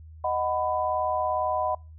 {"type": "chord", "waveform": "sine", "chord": "B major", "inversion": "first", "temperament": "equal with one note detuned", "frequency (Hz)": [622.3, 740, 998.1], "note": ["D#5", "F#5", "B5"], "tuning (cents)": [0, 0, 18], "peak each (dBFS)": -28, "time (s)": [0.24, 1.75], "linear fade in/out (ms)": 5, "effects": ["noise-tail reverb RT60 0.3 s tail -26 dB re dry", "added 79 Hz sine -43 dBFS peak until 1.98 s"]}